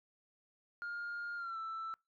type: tone with pitch glide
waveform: sine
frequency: 1413 to 1326 Hz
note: F6 to E6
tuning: +20 to +10 cents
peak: -37 dBFS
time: 0.82-1.94 s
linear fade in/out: 0 ms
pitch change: -110 cents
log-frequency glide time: 1.36-1.58 s
effects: noise-tail reverb RT60 0.2 s tail -26 dB re dry + tanh soft clip ceiling -37 dBFS